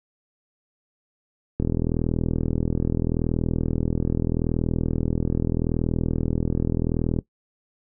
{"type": "click train", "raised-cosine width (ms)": 3, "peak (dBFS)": -10, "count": 229, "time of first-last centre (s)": [1.6, 7.188], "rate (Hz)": 40.8, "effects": ["noise-tail reverb RT60 0.1 s tail -17 dB re dry"]}